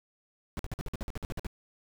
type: noise bursts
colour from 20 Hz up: brown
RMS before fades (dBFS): -34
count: 13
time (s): 0.57-1.468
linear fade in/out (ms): 0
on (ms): 22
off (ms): 51
effects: none